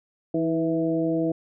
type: harmonic tone with a mistuned harmonic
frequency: 164.4 Hz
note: E3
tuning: 4 cents flat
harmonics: 1 / 2 / 3 / 4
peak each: -30 / -23 / -29 / -30 dBFS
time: 0.34-1.32 s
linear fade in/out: 5 ms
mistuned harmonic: 2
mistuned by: -30 cents
effects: none